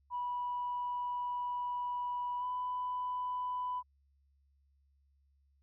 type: tone with pitch glide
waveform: sine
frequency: 980 to 996 Hz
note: B5 to B5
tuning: -14 to +14 cents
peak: -33 dBFS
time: 0.1-3.83 s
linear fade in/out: 50 ms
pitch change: +28 cents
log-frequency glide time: 2.39-2.44 s
effects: tanh soft clip ceiling -29 dBFS + added 69 Hz sine -68 dBFS peak until 5.62 s